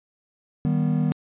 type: chord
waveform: triangle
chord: Eb augmented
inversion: none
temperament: just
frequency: 155.56 / 194.45 / 243.1 Hz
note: Eb3 / G3 / B3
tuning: 0 / -14 / -27 cents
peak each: -20 / -24 / -23 dBFS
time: 0.65-1.12 s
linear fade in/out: 0 ms
effects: resampled to 8000 Hz